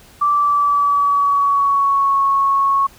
sine tone with pitch glide, 1167 to 1102.1 Hz, D6 to C#6, -11 to -10 cents, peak -12 dBFS, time 0.21-2.87 s, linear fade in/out 10 ms, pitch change -99 cents, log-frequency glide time 0.31-2.19 s, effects pink hiss -46 dBFS RMS until 2.98 s

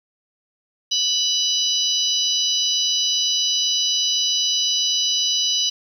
harmonic tone, 987.8 Hz, B5, in tune, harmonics 3 / 4 / 5 / 6, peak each -22 / -23 / -24 / -25 dBFS, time 0.91-5.7 s, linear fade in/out 10 ms, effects 8-bit

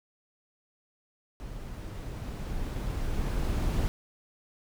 brown noise with level ramp, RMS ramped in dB -40 to -27 dBFS, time 1.4-3.88 s, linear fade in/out 0 ms, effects none

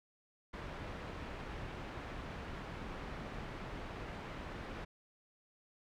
pink low-pass noise, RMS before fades -45 dBFS, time 0.53-4.85 s, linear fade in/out 10 ms, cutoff 2300 Hz, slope 12 dB/octave, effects none

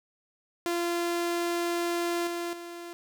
sawtooth tone with level steps, 344.2 Hz, F4, 25 cents flat, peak -23 / -27 / -35 dBFS, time 0.66-2.93 s, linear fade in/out 0 ms, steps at 2.27 / 2.53 s, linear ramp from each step 2 ms, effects none

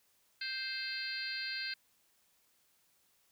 harmonic tone, 523.3 Hz, C5, in tune, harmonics 3 / 4 / 5 / 6 / 7 / 8 / 9, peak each -42 / -45 / -45 / -52 / -52 / -41 / -44 dBFS, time 0.41-1.74 s, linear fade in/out 5 ms, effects white hiss -72 dBFS RMS until 3.31 s

